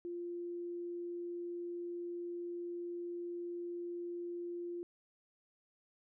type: tone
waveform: sine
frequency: 347.7 Hz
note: F4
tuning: 8 cents flat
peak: -39 dBFS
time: 0.05-4.83 s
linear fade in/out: 0 ms
effects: none